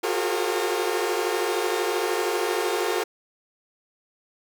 sawtooth tone cluster, 354.1 / 367 / 407.3 / 458.1 / 539 Hz, F4 / F#4 / G#4 / A#4 / C#5, +24 / -14 / -34 / -30 / -49 cents, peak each -25 / -27 / -25 / -24 / -31 dBFS, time 0.03-3.04 s, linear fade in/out 10 ms, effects none

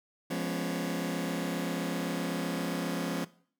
sawtooth chord, C# dominant seventh, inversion first, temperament just, 173.24 / 207.9 / 249.5 / 277.2 Hz, E#3 / G#3 / B3 / C#4, -14 / +2 / +18 / 0 cents, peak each -31 / -34 / -34 / -32 dBFS, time 0.3-3.25 s, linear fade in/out 10 ms, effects noise-tail reverb RT60 0.5 s tail -19 dB re dry

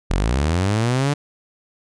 sawtooth linear sweep, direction up, 38.89 to 147.8 Hz, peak -13 dBFS, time 0.1-1.14 s, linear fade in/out 10 ms, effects resampled to 22050 Hz

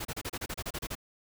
pink noise bursts, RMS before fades -36 dBFS, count 12, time 0-0.953 s, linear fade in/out 10 ms, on 51 ms, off 31 ms, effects none

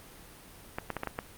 clicks, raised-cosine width 0.5 ms, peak -17 dBFS, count 6, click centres 0.785 / 0.903 / 0.967 / 1.034 / 1.073 / 1.189 s, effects pink hiss -51 dBFS RMS until 1.37 s + Opus 32 kbps

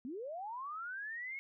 sine linear sweep, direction up, 230 to 2201 Hz, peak -40 dBFS, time 0.05-1.39 s, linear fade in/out 0 ms, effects none

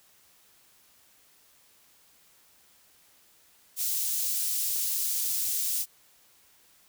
white high-pass noise, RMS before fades -29 dBFS, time 3.76-5.86 s, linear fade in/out 50 ms, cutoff 5500 Hz, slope 12 dB/octave, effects white hiss -61 dBFS RMS until 6.88 s

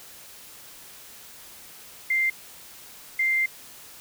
sine tone bursts at uneven times, 2093 Hz, C7, in tune, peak -20 dBFS, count 2, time 2.1-2.3 / 3.19-3.46 s, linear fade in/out 5 ms, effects white hiss -46 dBFS RMS until 4 s

